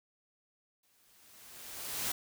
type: noise with exponential growth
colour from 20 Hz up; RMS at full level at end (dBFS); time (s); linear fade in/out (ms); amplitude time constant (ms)
white; -33; 0.83-2.12; 5; 280
effects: none